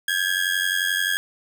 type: ring-modulated tone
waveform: 30% pulse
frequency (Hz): 1645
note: G#6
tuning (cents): -17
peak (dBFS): -15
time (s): 0.08-1.17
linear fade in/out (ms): 0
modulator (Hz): 45.7
effects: none